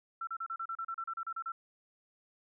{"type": "tone bursts", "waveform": "sine", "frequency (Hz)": 1344, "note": "E6", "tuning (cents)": 33, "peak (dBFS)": -35, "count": 14, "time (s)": [0.21, 1.52], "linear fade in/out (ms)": 5, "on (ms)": 62, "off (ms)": 34, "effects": []}